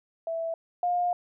sine tone pair in turn, 659.3 / 709.3 Hz, E5 / F5, 0 / +27 cents, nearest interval minor second, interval 127 cents, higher second, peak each -28 / -23 dBFS, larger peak second, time 0.27-0.54 / 0.83-1.13 s, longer second, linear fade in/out 2 ms, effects none

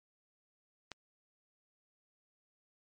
click, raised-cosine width 0.2 ms, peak -25 dBFS, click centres 0.917 s, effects MP3 48 kbps

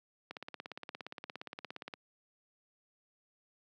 click train, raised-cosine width 0.3 ms, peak -26 dBFS, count 29, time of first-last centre 0.31-1.938 s, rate 17.2 Hz, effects high-pass 200 Hz 12 dB/octave

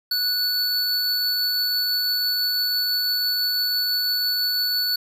square tone pair together, 1480 / 4446 Hz, F#6 / C#8, 0 / +4 cents, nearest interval octave + perfect fifth, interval 1904 cents, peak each -32 / -21 dBFS, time 0.11-4.96 s, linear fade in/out 5 ms, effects none

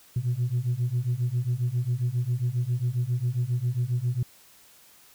sine beating tone pair, 118.7 / 126.1 Hz, A#2 / B2, +32 / +36 cents, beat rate 7.4 Hz, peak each -26 / -25 dBFS, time 0.16-4.23 s, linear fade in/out 5 ms, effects tanh soft clip ceiling -19 dBFS + white hiss -55 dBFS RMS until 5.14 s

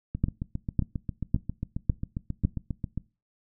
two click trains, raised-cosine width 5 ms, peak -10 / -18 dBFS, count 5 / 22, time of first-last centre 0.24-2.45 / 0.15-2.976 s, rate 1.81 / 7.43 Hz, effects noise-tail reverb RT60 0.3 s tail -21 dB re dry

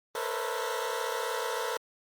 20% pulse tone cluster, 448.4 / 484.3 / 511 / 548 / 649 Hz, A4 / B4 / C5 / C#5 / E5, +33 / -34 / -41 / -20 / -27 cents, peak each -30 / -31 / -33 / -35 / -36 dBFS, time 0.15-1.77 s, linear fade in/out 2 ms, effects Opus 24 kbps

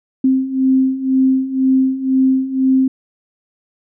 sine beating tone pair, 261.6 / 263.6 Hz, C4 / C4, 0 / +13 cents, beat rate 2 Hz, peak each -17 / -13 dBFS, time 0.24-2.88 s, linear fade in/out 5 ms, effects none

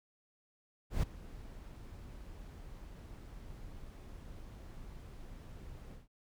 brown noise with ADSR envelope, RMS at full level -30 dBFS, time 0.9-6.08 s, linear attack 130 ms, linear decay 7 ms, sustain -19 dB, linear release 150 ms, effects none

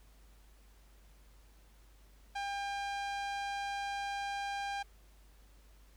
sawtooth tone with low-pass filter, 800 Hz, G5, 35 cents sharp, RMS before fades -38 dBFS, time 2.35-4.83 s, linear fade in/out 10 ms, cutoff 5700 Hz, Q 0.59, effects added 50 Hz sine -58 dBFS peak until 5.96 s + pink hiss -67 dBFS RMS until 5.96 s

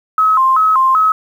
sine tone with vibrato, 1161 Hz, D6, 20 cents flat, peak -8 dBFS, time 0.18-1.12 s, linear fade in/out 2 ms, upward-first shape square, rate 2.6 Hz, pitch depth 170 cents each way, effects 7-bit

